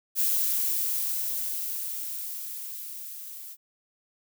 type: noise with level ramp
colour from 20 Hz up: violet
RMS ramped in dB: -24 to -42 dBFS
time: 0.15-3.57 s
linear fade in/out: 50 ms
effects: none